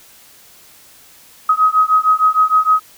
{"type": "beating tone pair", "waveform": "sine", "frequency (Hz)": [1262, 1268.5], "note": ["D#6", "D#6"], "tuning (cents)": [24, 33], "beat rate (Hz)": 6.5, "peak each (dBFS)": -13, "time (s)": [1.49, 2.8], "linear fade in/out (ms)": 5, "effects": ["white hiss -45 dBFS RMS until 2.97 s"]}